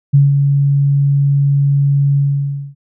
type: tone with ADSR envelope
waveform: sine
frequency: 140.7 Hz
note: C#3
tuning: 26 cents sharp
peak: -4 dBFS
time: 0.13-2.75 s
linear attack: 16 ms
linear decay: 170 ms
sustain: -5 dB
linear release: 580 ms
effects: none